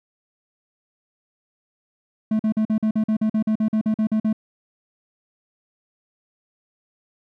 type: tone bursts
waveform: triangle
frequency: 217.4 Hz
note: A3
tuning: 21 cents flat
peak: -15 dBFS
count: 16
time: 2.31-4.329 s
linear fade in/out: 5 ms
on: 84 ms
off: 45 ms
effects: none